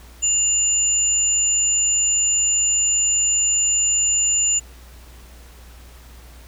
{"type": "tone pair together", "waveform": "sine", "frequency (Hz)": [2800, 7015], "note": ["F7", "A8"], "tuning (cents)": [4, -6], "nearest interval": "octave + major third", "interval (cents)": 1590, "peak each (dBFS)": [-26, -16], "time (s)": [0.22, 4.6], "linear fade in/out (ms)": 20, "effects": ["added 60 Hz sine -41 dBFS peak until 6.47 s", "pink hiss -48 dBFS RMS until 6.47 s"]}